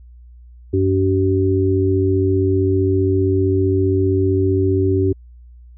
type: harmonic tone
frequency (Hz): 95.3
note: G2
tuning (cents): -48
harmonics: 1 / 3 / 4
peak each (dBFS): -17 / -20 / -17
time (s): 0.73-5.13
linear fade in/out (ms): 10
effects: added 60 Hz sine -39 dBFS peak until 5.77 s